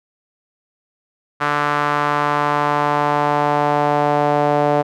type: tone with band-pass filter sweep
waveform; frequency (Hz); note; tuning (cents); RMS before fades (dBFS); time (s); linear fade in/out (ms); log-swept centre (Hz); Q
sawtooth; 146.7; D3; -2; -17; 1.4-4.83; 20; 1300 to 650; 2.1
effects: none